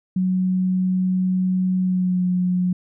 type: tone with pitch glide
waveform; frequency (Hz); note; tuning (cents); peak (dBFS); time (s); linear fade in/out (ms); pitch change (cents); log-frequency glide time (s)
sine; 185 to 180.98; F#3 to F#3; 0 to -38; -17; 0.16-2.73; 5; -38; 1.8-2.25
effects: none